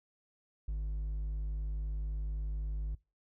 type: tone with hard clipping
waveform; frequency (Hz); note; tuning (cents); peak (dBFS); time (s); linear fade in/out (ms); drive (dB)
sine; 51.91; G#1; 0; -34; 0.68-2.95; 5; 3
effects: noise-tail reverb RT60 0.3 s tail -25 dB re dry